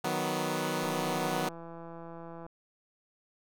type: chord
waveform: 10% pulse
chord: B major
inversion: first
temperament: equal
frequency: 155.56 / 185 / 246.9 Hz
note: D#3 / F#3 / B3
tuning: 0 / 0 / 0 cents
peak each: -26 dBFS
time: 0.04-1.49 s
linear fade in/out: 5 ms
type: click train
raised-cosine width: 1 ms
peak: -32 dBFS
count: 274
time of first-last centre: 0.83-2.465 s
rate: 167 Hz
effects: none